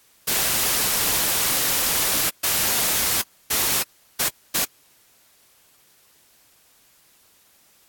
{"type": "noise bursts at uneven times", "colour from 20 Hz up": "white", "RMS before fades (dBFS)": -21, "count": 5, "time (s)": [[0.27, 2.3], [2.43, 3.22], [3.5, 3.83], [4.19, 4.29], [4.54, 4.65]], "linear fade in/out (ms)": 10, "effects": ["white hiss -57 dBFS RMS until 7.88 s", "AAC 64 kbps"]}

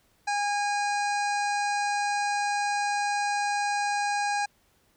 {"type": "harmonic tone with a mistuned harmonic", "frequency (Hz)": 818, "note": "G#5", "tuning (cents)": -26, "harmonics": [1, 2, 3, 5, 6, 7, 8, 9, 10], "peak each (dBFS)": [-26, -32, -36, -40, -42, -43, -44, -45, -46], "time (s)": [0.27, 4.46], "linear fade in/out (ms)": 10, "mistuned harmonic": 9, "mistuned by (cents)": 62, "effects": ["pink hiss -66 dBFS RMS until 4.96 s"]}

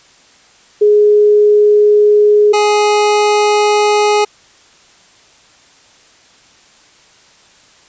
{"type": "tone pair in turn", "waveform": ["sine", "25% pulse"], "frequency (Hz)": [417.8, 417.8], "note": ["G#4", "G#4"], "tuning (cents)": [10, 10], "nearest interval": "unison", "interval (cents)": 0, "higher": "neither", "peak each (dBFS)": -5, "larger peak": "neither", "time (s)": [[0.81, 2.53], [2.53, 4.25]], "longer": "neither", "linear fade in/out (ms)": 10, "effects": ["white hiss -46 dBFS RMS until 7.88 s", "resampled to 16000 Hz"]}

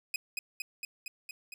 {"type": "tone with echo", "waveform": "sawtooth", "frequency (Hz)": 2516, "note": "D#7", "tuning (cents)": 19, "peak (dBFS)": -27, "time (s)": [0.14, 0.16], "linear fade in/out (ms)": 2, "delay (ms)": 230, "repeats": 6, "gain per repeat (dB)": -2, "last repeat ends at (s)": 1.54, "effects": []}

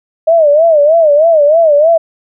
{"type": "tone with vibrato", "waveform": "sine", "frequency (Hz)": 622.3, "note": "D#5", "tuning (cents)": 0, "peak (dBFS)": -4, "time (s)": [0.27, 1.98], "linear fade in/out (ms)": 10, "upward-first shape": "sine", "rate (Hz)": 3.2, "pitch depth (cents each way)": 140, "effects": []}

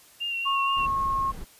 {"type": "tone with vibrato", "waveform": "sine", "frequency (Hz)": 2772, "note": "F7", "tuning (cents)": -14, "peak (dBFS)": -27, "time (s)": [0.2, 0.87], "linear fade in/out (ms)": 20, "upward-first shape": "sine", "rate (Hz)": 4.2, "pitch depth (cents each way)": 28}
{"type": "tone with pitch glide", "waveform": "sine", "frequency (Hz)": [1096, 1081.5], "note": ["C#6", "C#6"], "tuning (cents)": [-20, -43], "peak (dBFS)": -23, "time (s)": [0.45, 1.32], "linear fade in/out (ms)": 20, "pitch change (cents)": -23, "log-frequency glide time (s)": [0.61, 1.2]}
{"type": "noise", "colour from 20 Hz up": "brown", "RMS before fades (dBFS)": -37, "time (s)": [0.76, 1.45], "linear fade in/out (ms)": 20}
{"effects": ["white hiss -54 dBFS RMS until 1.59 s", "resampled to 32000 Hz"]}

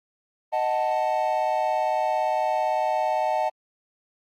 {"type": "chord", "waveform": "triangle", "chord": "D# diminished", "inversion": "none", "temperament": "equal", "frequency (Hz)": [622.3, 740, 880], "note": ["D#5", "F#5", "A5"], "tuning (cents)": [0, 0, 0], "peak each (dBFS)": -24, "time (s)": [0.52, 3.5], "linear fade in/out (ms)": 20, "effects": ["Opus 32 kbps"]}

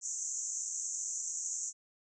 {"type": "band-pass noise", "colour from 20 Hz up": "white", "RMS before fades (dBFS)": -38, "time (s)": [0.01, 1.73], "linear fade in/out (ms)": 50, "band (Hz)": [6100, 7500], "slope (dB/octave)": 96, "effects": []}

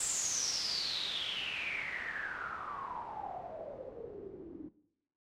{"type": "noise with low-pass filter sweep", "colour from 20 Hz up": "white", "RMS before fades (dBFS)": -39, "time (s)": [0, 4.69], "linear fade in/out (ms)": 5, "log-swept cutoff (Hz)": [7900, 290], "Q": 9.8, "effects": ["noise-tail reverb RT60 0.8 s tail -17 dB re dry"]}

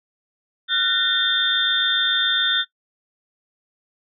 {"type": "tone cluster", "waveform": "sine", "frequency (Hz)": [1389, 1496, 1823, 3245, 3574], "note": ["F6", "F#6", "A#6", "G#7", "A7"], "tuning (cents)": [-10, 19, -39, -41, 26], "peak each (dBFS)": [-28, -24, -28, -27, -19], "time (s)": [0.68, 2.65], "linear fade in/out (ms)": 50, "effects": ["noise-tail reverb RT60 0.1 s tail -19 dB re dry"]}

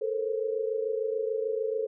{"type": "tone cluster", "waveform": "sine", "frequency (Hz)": [438.2, 465, 530], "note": ["A4", "A#4", "C5"], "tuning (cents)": [-7, -4, 22], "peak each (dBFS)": [-29, -33, -34], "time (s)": [0.01, 1.87], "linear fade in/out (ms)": 10, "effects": []}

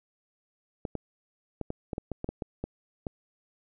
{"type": "clicks", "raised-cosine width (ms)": 2, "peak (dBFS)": -19, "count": 12, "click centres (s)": [0.852, 0.953, 1.613, 1.704, 1.932, 1.981, 2.117, 2.244, 2.29, 2.422, 2.64, 3.068], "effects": []}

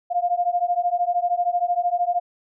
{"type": "beating tone pair", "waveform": "sine", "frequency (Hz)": [698.5, 711.5], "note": ["F5", "F5"], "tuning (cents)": [0, 32], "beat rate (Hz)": 13, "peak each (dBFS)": -22, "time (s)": [0.1, 2.2], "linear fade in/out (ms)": 20, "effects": []}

